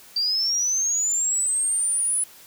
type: linear sweep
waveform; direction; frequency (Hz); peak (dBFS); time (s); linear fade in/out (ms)
sine; up; 4639 to 10110; -20; 0.16-2.24; 5
effects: white hiss -48 dBFS RMS until 2.46 s